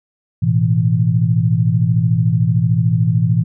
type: chord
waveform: sine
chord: A suspended second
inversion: none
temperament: equal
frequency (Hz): 110 / 123.47 / 164.81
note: A2 / B2 / E3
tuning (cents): 0 / 0 / 0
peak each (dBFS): -16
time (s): 0.42-3.44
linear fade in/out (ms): 10
effects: none